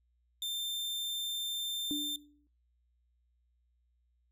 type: tone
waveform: 40% pulse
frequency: 3582 Hz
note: A7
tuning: 30 cents sharp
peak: -33 dBFS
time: 0.42-2.16 s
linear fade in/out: 2 ms
type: tone with exponential decay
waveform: sine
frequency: 293.7 Hz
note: D4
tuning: in tune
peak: -31 dBFS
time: 1.91-2.47 s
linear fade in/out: 0 ms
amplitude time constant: 120 ms
effects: noise-tail reverb RT60 0.3 s tail -20 dB re dry + added 60 Hz sine -70 dBFS peak until 4.31 s

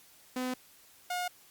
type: tone pair in turn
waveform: sawtooth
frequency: 253.7 / 717.6 Hz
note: B3 / F5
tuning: +47 / +47 cents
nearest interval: octave + tritone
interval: 1800 cents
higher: second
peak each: -28 dBFS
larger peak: neither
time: 0.36-0.54 / 1.1-1.28 s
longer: neither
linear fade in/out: 5 ms
effects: white hiss -59 dBFS RMS until 1.5 s + Opus 48 kbps

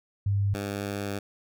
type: tone pair in turn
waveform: sine / 10% pulse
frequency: 100 / 100.57 Hz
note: G2 / G2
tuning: +35 / +45 cents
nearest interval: unison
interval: 10 cents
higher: second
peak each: -22 dBFS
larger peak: neither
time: 0.26-0.54 / 0.54-1.19 s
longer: second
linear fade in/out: 5 ms
effects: none

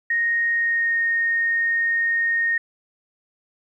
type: tone with pitch glide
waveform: sine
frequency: 1863 to 1850.1 Hz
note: A#6 to A#6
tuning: -2 to -14 cents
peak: -18 dBFS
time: 0.1-2.58 s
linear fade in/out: 5 ms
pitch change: -12 cents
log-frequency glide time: 0.53-0.97 s
effects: 10-bit

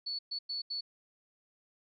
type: tone bursts at uneven times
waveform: sine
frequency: 4435 Hz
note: C#8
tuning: in tune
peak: -34 dBFS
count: 4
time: 0.06-0.19 / 0.31-0.39 / 0.49-0.62 / 0.7-0.81 s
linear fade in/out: 10 ms
effects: none

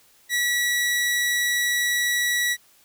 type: tone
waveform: sawtooth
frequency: 1938 Hz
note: B6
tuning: 33 cents flat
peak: -17 dBFS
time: 0.29-2.57 s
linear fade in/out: 50 ms
effects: white hiss -57 dBFS RMS until 2.84 s

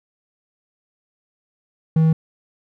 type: tone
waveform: triangle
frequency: 160 Hz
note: D#3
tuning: 49 cents sharp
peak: -10 dBFS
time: 1.96-2.13 s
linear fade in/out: 5 ms
effects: none

